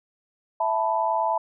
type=chord; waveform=sine; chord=E suspended fourth; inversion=none; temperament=just; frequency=659.3 / 879 / 988.9 Hz; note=E5 / A5 / B5; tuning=0 / -2 / +2 cents; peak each=-26 / -24 / -26 dBFS; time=0.6-1.38 s; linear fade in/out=5 ms; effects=none